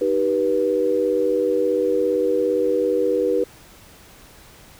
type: chord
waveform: sine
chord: Eb augmented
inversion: none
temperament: just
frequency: 311.1 / 388.9 / 486.1 Hz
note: Eb4 / G4 / B4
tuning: 0 / -14 / -28 cents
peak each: -25 / -22 / -19 dBFS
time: 0.01-3.44 s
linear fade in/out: 5 ms
effects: pink hiss -47 dBFS RMS until 4.79 s